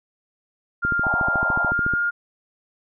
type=tone with pitch glide; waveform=sine; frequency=1400 to 1414.6 Hz; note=F6 to F6; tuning=+4 to +22 cents; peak=-19 dBFS; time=0.82-2.11 s; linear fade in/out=20 ms; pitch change=+18 cents; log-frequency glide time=1.69-1.89 s
type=click train; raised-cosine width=3 ms; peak=-15 dBFS; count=16; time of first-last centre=0.85-1.937 s; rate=13.8 Hz
type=band-pass noise; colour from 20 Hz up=pink; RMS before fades=-29 dBFS; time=1.03-1.72 s; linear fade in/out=10 ms; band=640 to 960 Hz; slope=48 dB/octave
effects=none